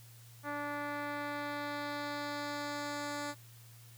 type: tone with low-pass filter sweep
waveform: 10% pulse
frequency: 290.7 Hz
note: D4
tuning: 18 cents flat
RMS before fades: -39 dBFS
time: 0.43-3.35 s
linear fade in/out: 50 ms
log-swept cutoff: 1800 to 8500 Hz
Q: 1.2
effects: added 116 Hz sine -54 dBFS peak until 3.97 s + white hiss -60 dBFS RMS until 3.97 s